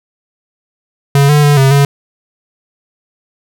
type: tone with pitch steps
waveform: square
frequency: 140.4 / 147.9 / 145.6 / 134.9 / 140.9 Hz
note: C#3 / D3 / D3 / C#3 / C#3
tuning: +22 / +13 / -15 / -47 / +29 cents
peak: -6 dBFS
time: 1.15-1.85 s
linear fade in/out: 2 ms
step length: 140 ms
effects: none